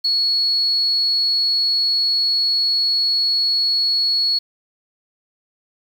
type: tone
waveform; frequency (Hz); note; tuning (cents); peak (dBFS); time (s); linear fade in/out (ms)
sine; 4360; C#8; -29; -15; 0.04-4.39; 10
effects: 7-bit